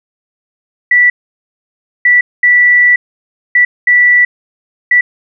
sine tone bursts at uneven times, 1961 Hz, B6, 13 cents flat, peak -4 dBFS, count 6, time 0.91-1.1 / 2.05-2.21 / 2.43-2.96 / 3.55-3.65 / 3.87-4.25 / 4.91-5.01 s, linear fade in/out 5 ms, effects none

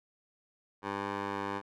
15% pulse tone with band-pass filter, 99.8 Hz, G2, 32 cents sharp, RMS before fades -36 dBFS, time 0.82-1.62 s, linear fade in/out 50 ms, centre 980 Hz, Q 1.1, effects none

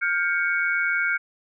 sine tone cluster, 1412 / 1579 / 2228 Hz, F6 / G6 / C#7, +19 / +12 / +8 cents, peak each -25 dBFS, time 0.01-1.18 s, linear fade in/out 20 ms, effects none

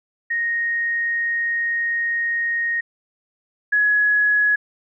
sine tone pair in turn, 1864.7 / 1682.5 Hz, A#6 / G#6, 0 / +22 cents, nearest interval major second, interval 178 cents, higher first, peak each -19 / -14 dBFS, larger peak second, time 0.3-2.81 / 3.72-4.56 s, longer first, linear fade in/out 10 ms, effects none

